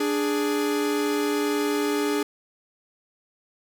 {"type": "tone pair together", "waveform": "45% pulse", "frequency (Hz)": [293.7, 415.4], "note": ["D4", "G#4"], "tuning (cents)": [0, 0], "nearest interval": "tritone", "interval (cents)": 600, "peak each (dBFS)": -25, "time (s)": [0, 2.23], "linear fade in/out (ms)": 5, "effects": []}